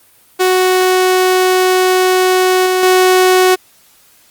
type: tone with level steps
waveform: sawtooth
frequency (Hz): 370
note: F#4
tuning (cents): 0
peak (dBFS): -5 / -7 / -3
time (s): 0.39-3.56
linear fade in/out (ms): 20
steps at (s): 2.66 / 2.83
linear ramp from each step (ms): 2
effects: white hiss -48 dBFS RMS until 4.3 s + Opus 32 kbps